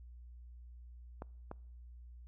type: clicks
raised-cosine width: 1 ms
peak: -29 dBFS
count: 2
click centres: 1.221 / 1.514 s
effects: noise-tail reverb RT60 0.7 s tail -26 dB re dry + added 60 Hz sine -50 dBFS peak until 2.27 s